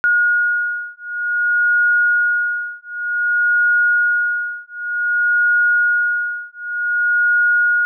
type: beating tone pair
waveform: sine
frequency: 1439 / 1439.54 Hz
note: F#6 / F#6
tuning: -49 / -48 cents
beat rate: 0.54 Hz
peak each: -17 dBFS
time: 0.04-7.85 s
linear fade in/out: 0 ms
effects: none